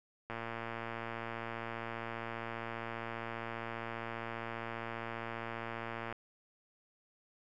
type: click train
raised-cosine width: 0.5 ms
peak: -25 dBFS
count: 671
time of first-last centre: 0.3-6.126 s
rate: 115 Hz
effects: none